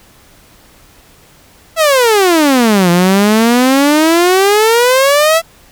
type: exponential two-way sweep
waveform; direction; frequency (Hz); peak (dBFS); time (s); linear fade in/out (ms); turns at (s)
sawtooth; down then up; 670 to 170.9 to 670; -3; 1.76-5.42; 50; 2.9
effects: pink hiss -44 dBFS RMS until 5.71 s